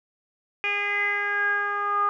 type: tone with low-pass filter sweep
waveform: 10% pulse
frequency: 408.2 Hz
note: G#4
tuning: 30 cents flat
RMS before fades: -25 dBFS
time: 0.64-2.09 s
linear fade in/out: 0 ms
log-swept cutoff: 2500 to 1200 Hz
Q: 8.2
effects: none